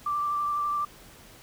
sine tone with vibrato, 1174.7 Hz, D6, in tune, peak -25 dBFS, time 0.06-0.85 s, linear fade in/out 5 ms, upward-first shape sine, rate 12 Hz, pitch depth 15 cents each way, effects pink hiss -51 dBFS RMS until 1.42 s

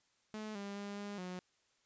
sawtooth tone with pitch steps, 215 / 200.6 / 202.3 / 203.6 / 181.7 Hz, A3 / G3 / G#3 / G#3 / F#3, -40 / +40 / -45 / -34 / -31 cents, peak -38 dBFS, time 0.34-1.39 s, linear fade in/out 0 ms, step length 210 ms, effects white hiss -75 dBFS RMS until 1.85 s + resampled to 16000 Hz

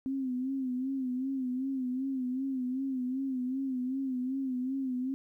sine tone with vibrato, 260.3 Hz, C4, 9 cents flat, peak -30 dBFS, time 0.06-5.14 s, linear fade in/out 0 ms, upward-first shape sine, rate 2.6 Hz, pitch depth 75 cents each way, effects 12-bit

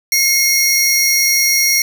sawtooth tone pair together, 2154 / 5658 Hz, C7 / F8, +50 / +22 cents, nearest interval octave + perfect fourth, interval 1672 cents, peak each -11 dBFS, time 0.12-1.82 s, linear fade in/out 2 ms, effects none

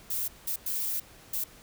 violet noise bursts at uneven times, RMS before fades -31 dBFS, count 4, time 0.1-0.28 / 0.47-0.56 / 0.66-1 / 1.33-1.44 s, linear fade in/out 5 ms, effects pink hiss -53 dBFS RMS until 1.62 s

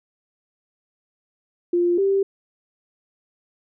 sine tone pair in turn, 349.2 / 392 Hz, F4 / G4, 0 / 0 cents, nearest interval major second, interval 200 cents, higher second, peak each -16 dBFS, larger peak neither, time 1.73-1.98 / 1.98-2.23 s, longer neither, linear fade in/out 5 ms, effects none

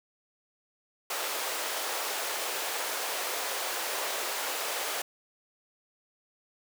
pink high-pass noise, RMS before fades -33 dBFS, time 1.1-5.02 s, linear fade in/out 5 ms, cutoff 460 Hz, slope 24 dB/octave, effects none

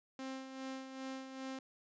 sawtooth tone with tremolo, 264.6 Hz, C4, 20 cents sharp, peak -37 dBFS, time 0.19-1.59 s, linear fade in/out 2 ms, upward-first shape sine, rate 2.5 Hz, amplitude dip 55%, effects resampled to 16000 Hz

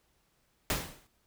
pink noise with exponential decay, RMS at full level -27 dBFS, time 0.7-1.07 s, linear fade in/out 1 ms, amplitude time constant 80 ms, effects pink hiss -72 dBFS RMS until 1.26 s

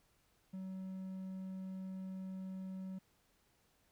triangle tone, 188.7 Hz, F#3, 34 cents sharp, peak -40 dBFS, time 0.53-2.99 s, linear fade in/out 10 ms, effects pink hiss -74 dBFS RMS until 3.91 s

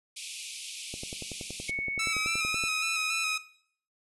pink band-pass noise, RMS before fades -41 dBFS, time 0.16-1.71 s, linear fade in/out 10 ms, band 2300 to 11000 Hz, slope 96 dB/octave
click train, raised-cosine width 2 ms, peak -26 dBFS, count 19, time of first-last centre 0.94-2.638 s, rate 10.6 Hz
sine tone with pitch glide, 2217 to 2474 Hz, C#7 to D#7, 0 to -10 cents, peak -30 dBFS, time 1.68-3.37 s, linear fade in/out 10 ms, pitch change +190 cents, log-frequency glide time 2-2.58 s
10% pulse tone with vibrato, 1300 Hz, E6, 24 cents flat, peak -22 dBFS, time 1.99-3.38 s, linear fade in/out 5 ms, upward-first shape square, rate 3.6 Hz, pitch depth 31 cents each way
effects noise-tail reverb RT60 0.6 s tail -18 dB re dry + resampled to 32000 Hz

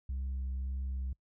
sine tone with vibrato, 65.7 Hz, C2, 8 cents sharp, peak -31 dBFS, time 0.09-1.13 s, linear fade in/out 5 ms, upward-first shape sine, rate 1.8 Hz, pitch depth 13 cents each way, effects noise-tail reverb RT60 0.1 s tail -25 dB re dry + tanh soft clip ceiling -32 dBFS

